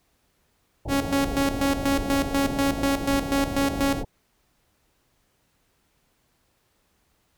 pink low-pass noise, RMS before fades -31 dBFS, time 0.85-4.05 s, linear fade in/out 10 ms, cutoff 870 Hz, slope 96 dB/octave
sawtooth tone with tremolo, 277.2 Hz, C#4, in tune, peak -16 dBFS, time 0.88-4.04 s, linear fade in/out 50 ms, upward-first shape square, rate 4.1 Hz, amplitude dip 70%
effects pink hiss -68 dBFS RMS until 7.37 s

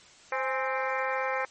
harmonic tone with a mistuned harmonic, 261.6 Hz, C4, in tune, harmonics 2 / 3 / 4 / 5 / 6 / 7 / 8 / 9, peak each -32 / -34 / -35 / -36 / -37 / -37 / -38 / -39 dBFS, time 0.32-1.45 s, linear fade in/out 2 ms, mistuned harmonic 3, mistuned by +78 cents, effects white hiss -54 dBFS RMS until 1.5 s + MP3 32 kbps

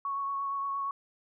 sine tone with vibrato, 1108.7 Hz, C#6, in tune, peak -30 dBFS, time 0.05-0.91 s, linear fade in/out 2 ms, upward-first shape triangle, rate 8.6 Hz, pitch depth 18 cents each way, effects none

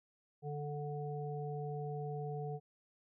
harmonic tone, 146.83 Hz, D3, in tune, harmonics 1 / 3 / 5, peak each -40 / -43 / -46 dBFS, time 0.42-2.6 s, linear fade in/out 50 ms, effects none

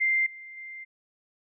sine tone with level steps, 2093 Hz, C7, in tune, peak -21 / -41 / -38 dBFS, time 0-0.85 s, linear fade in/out 20 ms, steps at 0.26 / 0.57 s, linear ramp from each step 5 ms, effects none

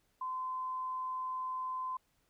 sine tone, 1028 Hz, C6, 31 cents flat, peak -35 dBFS, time 0.21-1.97 s, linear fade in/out 5 ms, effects pink hiss -75 dBFS RMS until 2.29 s

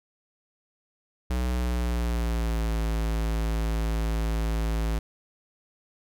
square tone with pitch glide, 61.74 to 55 Hz, B1 to A1, 0 to 0 cents, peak -25 dBFS, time 1.3-4.99 s, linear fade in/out 5 ms, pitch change -200 cents, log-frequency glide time 1.49-2.82 s, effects none

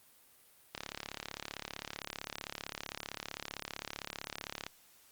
click train, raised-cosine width 0.2 ms, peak -21 dBFS, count 140, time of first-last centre 0.75-4.665 s, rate 35.5 Hz, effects white hiss -63 dBFS RMS until 5.11 s + Opus 32 kbps

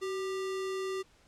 sine tone with sample-and-hold, 380 Hz, F#4, 46 cents sharp, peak -32 dBFS, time 0.01-1.03 s, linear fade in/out 20 ms, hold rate 1575 Hz, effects pink hiss -64 dBFS RMS until 1.27 s + low-pass 8000 Hz 12 dB/octave

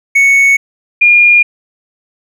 triangle / sine tone pair in turn, 2217 / 2420 Hz, C#7 / D#7, 0 / -49 cents, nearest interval major second, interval 151 cents, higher second, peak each -3 dBFS, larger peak neither, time 0.15-0.57 / 1.01-1.43 s, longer neither, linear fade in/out 10 ms, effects none

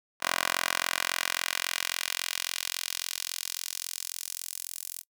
10% pulse tone with high-pass filter sweep, 43.65 Hz, F1, in tune, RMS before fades -33 dBFS, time 0.2-5.04 s, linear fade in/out 50 ms, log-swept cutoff 1100 to 9200 Hz, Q 0.86, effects noise-tail reverb RT60 0.1 s tail -24 dB re dry

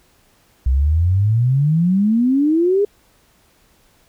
sine exponential sweep, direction up, 62 to 417.6 Hz, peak -12 dBFS, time 0.66-2.85 s, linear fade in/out 5 ms, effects pink hiss -56 dBFS RMS until 4.08 s

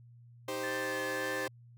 sawtooth chord, C minor, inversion first, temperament equal, 311.1 / 392 / 523.3 Hz, Eb4 / G4 / C5, 0 / 0 / 0 cents, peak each -38 / -36 / -33 dBFS, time 0.48-1.48 s, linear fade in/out 5 ms
sine tone with vibrato, 1743 Hz, A6, 17 cents flat, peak -37 dBFS, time 0.63-1.47 s, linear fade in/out 10 ms, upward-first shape triangle, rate 1.8 Hz, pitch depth 25 cents each way
effects added 119 Hz sine -53 dBFS peak until 1.77 s

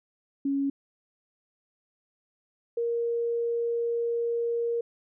sine tone pair in turn, 277.2 / 468.5 Hz, C#4 / A#4, 0 / +9 cents, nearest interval major sixth, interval 909 cents, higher second, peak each -24 / -25 dBFS, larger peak first, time 0.45-0.7 / 2.77-4.81 s, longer second, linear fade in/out 5 ms, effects none

